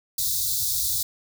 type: band-stop noise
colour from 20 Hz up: white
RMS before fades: -25 dBFS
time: 0.18-1.03 s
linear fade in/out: 5 ms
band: 140 to 3600 Hz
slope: 96 dB/octave
effects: none